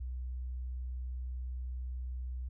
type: tone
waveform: sine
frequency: 62.6 Hz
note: B1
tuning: 24 cents sharp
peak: -36 dBFS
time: 0-2.49 s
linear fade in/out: 10 ms
effects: none